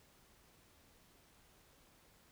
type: silence
effects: pink hiss -67 dBFS RMS until 2.31 s